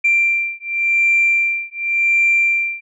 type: beating tone pair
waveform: sine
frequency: 2362 / 2362.9 Hz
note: D7 / D7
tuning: +9 / +10 cents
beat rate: 0.9 Hz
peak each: -16 dBFS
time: 0.04-2.81 s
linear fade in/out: 10 ms
effects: tanh soft clip ceiling -6 dBFS